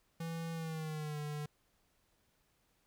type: tone with pitch glide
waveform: square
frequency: 165.2 to 148.89 Hz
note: E3 to D3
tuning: +4 to +24 cents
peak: -39 dBFS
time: 0.2-1.46 s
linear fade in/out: 5 ms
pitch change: -180 cents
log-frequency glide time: 0.53-1.18 s
effects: pink hiss -75 dBFS RMS until 2.86 s